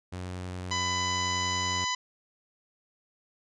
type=tone; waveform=sawtooth; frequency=91 Hz; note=F#2; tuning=28 cents flat; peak=-31 dBFS; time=0.12-1.85 s; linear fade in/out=10 ms
type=harmonic tone; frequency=1000 Hz; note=B5; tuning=21 cents sharp; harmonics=1 / 2 / 3 / 4 / 5 / 6 / 7; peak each=-31 / -34 / -36 / -37 / -38 / -39 / -39 dBFS; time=0.71-1.95 s; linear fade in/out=5 ms
effects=resampled to 22050 Hz